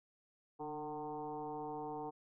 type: tone with frequency modulation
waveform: sine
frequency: 605 Hz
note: D#5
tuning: 49 cents flat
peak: -40 dBFS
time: 0.59-2.11 s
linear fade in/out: 20 ms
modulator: 153 Hz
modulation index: 2.3
effects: none